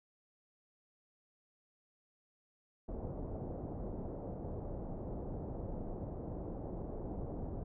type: low-pass noise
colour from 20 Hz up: pink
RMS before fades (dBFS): -42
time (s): 2.88-7.64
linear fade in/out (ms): 10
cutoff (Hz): 690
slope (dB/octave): 24
effects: none